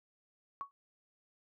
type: tone with exponential decay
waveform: sine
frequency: 1116 Hz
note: C#6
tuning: 11 cents sharp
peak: -33 dBFS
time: 0.61-0.71 s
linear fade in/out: 0 ms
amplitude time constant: 21 ms
effects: none